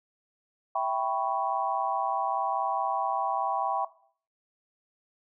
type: chord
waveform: sine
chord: C# half-diminished seventh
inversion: first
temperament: equal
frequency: 659.3 / 784 / 987.8 / 1108.7 Hz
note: E5 / G5 / B5 / C#6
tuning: 0 / 0 / 0 / 0 cents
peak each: -32 / -29 / -32 / -32 dBFS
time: 0.75-3.85 s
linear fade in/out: 5 ms
effects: noise-tail reverb RT60 0.5 s tail -17 dB re dry